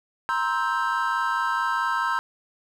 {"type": "chord", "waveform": "triangle", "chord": "C dominant seventh", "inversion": "third", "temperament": "just", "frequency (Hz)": [941.9, 1046.5, 1308.1, 1569.8], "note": ["Bb5", "C6", "E6", "G6"], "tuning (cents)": [18, 0, -14, 2], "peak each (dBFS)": -26, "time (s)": [0.29, 2.19], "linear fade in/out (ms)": 0, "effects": []}